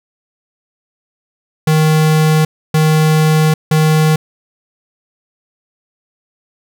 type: tone bursts at uneven times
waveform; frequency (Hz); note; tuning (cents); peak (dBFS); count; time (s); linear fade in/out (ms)
square; 156; D#3; +5; -9; 3; 1.67-2.45 / 2.74-3.54 / 3.71-4.16; 5
effects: none